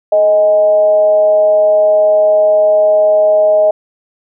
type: tone with frequency modulation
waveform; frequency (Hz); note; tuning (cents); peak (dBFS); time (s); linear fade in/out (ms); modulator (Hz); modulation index
sine; 626; D#5; +10; -6; 0.12-3.71; 5; 195; 0.3
effects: none